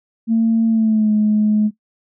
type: tone with pitch glide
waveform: sine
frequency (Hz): 226.2 to 212.3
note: A3 to G#3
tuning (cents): +48 to +38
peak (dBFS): -11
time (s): 0.27-1.71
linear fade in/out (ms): 50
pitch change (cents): -110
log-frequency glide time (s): 0.67-1.12
effects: noise-tail reverb RT60 0.1 s tail -17 dB re dry + tanh soft clip ceiling -7 dBFS